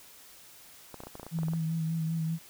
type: clicks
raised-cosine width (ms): 1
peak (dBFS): -28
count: 12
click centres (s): 0.943 / 1.004 / 1.036 / 1.07 / 1.154 / 1.197 / 1.231 / 1.266 / 1.388 / 1.433 / 1.484 / 1.535
type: tone with vibrato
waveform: sine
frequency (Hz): 162.2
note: E3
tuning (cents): -28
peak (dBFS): -28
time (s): 1.31-2.39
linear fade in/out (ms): 50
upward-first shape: sine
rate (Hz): 5.1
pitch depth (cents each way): 30
effects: white hiss -53 dBFS RMS until 2.49 s